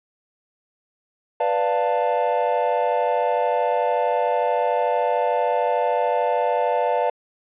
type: chord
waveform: triangle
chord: B half-diminished seventh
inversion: none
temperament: equal with one note detuned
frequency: 493.9 / 587.3 / 698.5 / 887.1 Hz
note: B4 / D5 / F5 / A5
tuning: 0 / 0 / 0 / +14 cents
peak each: -22 dBFS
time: 1.4-7.1 s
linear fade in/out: 5 ms
effects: resampled to 8000 Hz